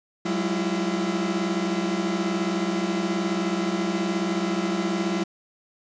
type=tone cluster; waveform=40% pulse; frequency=186.1 / 205 / 325.9 / 340.2 Hz; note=F#3 / G#3 / E4 / F4; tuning=+10 / -22 / -20 / -45 cents; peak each=-27 / -29 / -31 / -27 dBFS; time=0.25-5.24 s; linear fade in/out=10 ms; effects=resampled to 16000 Hz + 8-bit